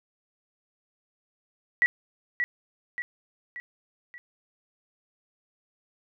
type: tone with echo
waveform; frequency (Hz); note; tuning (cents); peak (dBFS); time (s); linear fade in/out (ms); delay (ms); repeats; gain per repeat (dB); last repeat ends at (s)
sine; 1942; B6; -30; -17; 1.82-1.86; 0; 580; 4; -6; 4.18
effects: none